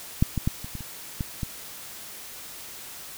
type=clicks; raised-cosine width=5 ms; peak=-6 / -13 / -10 / -24 / -22 / -26 / -15 / -16 dBFS; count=8; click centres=0.225 / 0.377 / 0.475 / 0.645 / 0.753 / 0.807 / 1.208 / 1.432 s; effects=white hiss -41 dBFS RMS until 3.17 s